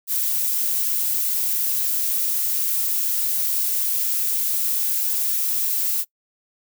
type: noise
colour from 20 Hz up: violet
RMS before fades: -22 dBFS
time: 0.07-6.05 s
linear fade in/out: 50 ms
effects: noise-tail reverb RT60 0.1 s tail -22 dB re dry